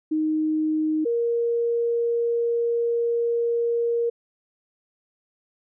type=tone pair in turn; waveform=sine; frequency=311.1 / 469 Hz; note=D#4 / A#4; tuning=0 / +11 cents; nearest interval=perfect fifth; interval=711 cents; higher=second; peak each=-20 dBFS; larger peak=neither; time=0.11-1.05 / 1.05-4.1 s; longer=second; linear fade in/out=10 ms; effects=none